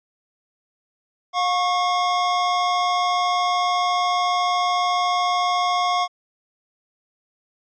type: tone pair together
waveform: square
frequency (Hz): 713.9 / 1100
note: F5 / C#6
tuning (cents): +38 / -14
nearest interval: perfect fifth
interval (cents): 748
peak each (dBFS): -22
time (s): 1.33-6.08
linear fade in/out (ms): 50
effects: resampled to 16000 Hz